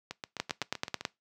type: two click trains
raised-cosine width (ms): 0.2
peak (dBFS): -12 / -20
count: 7 / 8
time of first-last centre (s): 0.4-1.051 / 0.11-1.01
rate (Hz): 9.21 / 7.78
effects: noise-tail reverb RT60 0.2 s tail -22 dB re dry + high-pass 100 Hz 12 dB/octave